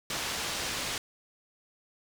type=low-pass noise; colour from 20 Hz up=white; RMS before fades=-34 dBFS; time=0.1-0.98 s; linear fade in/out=2 ms; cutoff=5600 Hz; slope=12 dB/octave; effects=none